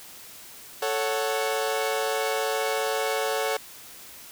sawtooth chord, F# minor, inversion first, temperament equal, 440 / 554.4 / 740 Hz, A4 / C#5 / F#5, 0 / 0 / 0 cents, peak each -24 / -25 / -27 dBFS, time 0.82-3.57 s, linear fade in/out 5 ms, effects white hiss -45 dBFS RMS until 4.31 s

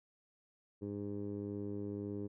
15% pulse tone with low-pass filter, 101.8 Hz, G#2, 34 cents flat, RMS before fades -41 dBFS, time 0.81-2.28 s, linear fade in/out 20 ms, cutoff 400 Hz, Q 2.3, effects none

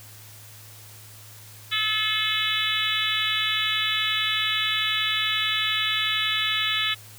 harmonic tone, 431.2 Hz, A4, 35 cents flat, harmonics 3 / 4 / 5 / 6 / 7 / 8 / 9, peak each -32 / -31 / -30 / -31 / -29 / -27 / -30 dBFS, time 1.71-6.95 s, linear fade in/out 20 ms, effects added 106 Hz sine -47 dBFS peak until 7.18 s + white hiss -47 dBFS RMS until 7.18 s

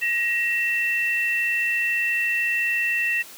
sine tone pair together, 1891 / 2687 Hz, A#6 / E7, +24 / +33 cents, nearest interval tritone, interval 609 cents, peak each -23 dBFS, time 0.01-3.23 s, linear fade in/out 20 ms, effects white hiss -43 dBFS RMS until 3.37 s + high-pass 150 Hz 12 dB/octave

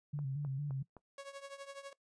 sine tone with vibrato, 140 Hz, C#3, 18 cents sharp, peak -35 dBFS, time 0.13-0.83 s, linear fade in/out 10 ms, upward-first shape square, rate 4.4 Hz, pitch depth 71 cents each way
click train, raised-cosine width 1 ms, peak -38 dBFS, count 4, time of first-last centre 0.19-0.967 s, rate 3.86 Hz
sawtooth tone with tremolo, 554.4 Hz, C#5, in tune, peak -39 dBFS, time 1.18-1.93 s, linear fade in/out 2 ms, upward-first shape triangle, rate 12 Hz, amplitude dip 85%
effects noise-tail reverb RT60 0.1 s tail -19 dB re dry + resampled to 22050 Hz

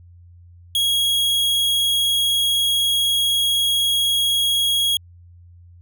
45% pulse tone, 3308 Hz, G#7, 8 cents flat, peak -16 dBFS, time 0.75-4.97 s, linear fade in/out 2 ms, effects added 87 Hz sine -43 dBFS peak until 5.81 s

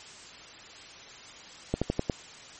slowing click train, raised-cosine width 2 ms, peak -12 dBFS, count 5, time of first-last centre 1.74-2.098 s, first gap 76 ms, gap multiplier 1.11, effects white hiss -47 dBFS RMS until 2.59 s + MP3 32 kbps

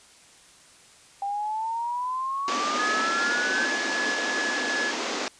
sine exponential sweep, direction up, 792 to 1562 Hz, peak -26 dBFS, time 1.22-3.65 s, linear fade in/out 2 ms
pink band-pass noise, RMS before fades -30 dBFS, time 2.48-5.28 s, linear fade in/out 0 ms, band 230 to 6900 Hz, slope 48 dB/octave
triangle tone with tremolo, 1700 Hz, G#6, 40 cents sharp, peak -24 dBFS, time 2.79-4.91 s, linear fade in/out 5 ms, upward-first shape sine, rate 2.6 Hz, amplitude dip 30%
effects white hiss -53 dBFS RMS until 5.39 s + resampled to 22050 Hz

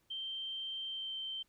sine tone with pitch glide, 3136 to 3116 Hz, G7 to G7, 0 to -11 cents, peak -38 dBFS, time 0.1-1.43 s, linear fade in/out 10 ms, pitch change -11 cents, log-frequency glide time 0.87-1.14 s, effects pink hiss -75 dBFS RMS until 1.48 s

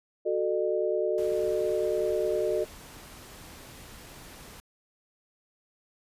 sine chord, D# diminished, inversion first, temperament equal with one note detuned, 370 / 440 / 607 Hz, F#4 / A4 / D#5, 0 / 0 / -43 cents, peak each -29 dBFS, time 0.25-2.65 s, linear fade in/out 20 ms
pink noise, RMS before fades -47 dBFS, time 1.18-4.6 s, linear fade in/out 0 ms
effects resampled to 32000 Hz

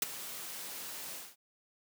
white noise with ADSR envelope, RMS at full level -27 dBFS, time 0.02-1.36 s, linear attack 3 ms, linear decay 18 ms, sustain -16 dB, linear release 210 ms, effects high-pass 150 Hz 12 dB/octave

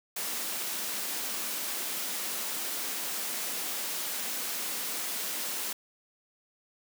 white high-pass noise, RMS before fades -34 dBFS, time 0.16-5.73 s, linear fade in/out 5 ms, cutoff 180 Hz, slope 48 dB/octave, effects none

